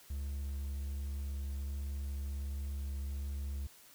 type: tone with vibrato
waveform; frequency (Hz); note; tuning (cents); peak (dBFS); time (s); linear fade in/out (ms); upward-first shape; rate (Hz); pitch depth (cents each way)
triangle; 69.7; C#2; +10; -34; 0.1-3.67; 5; sine; 1.3; 8
effects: white hiss -59 dBFS RMS until 3.94 s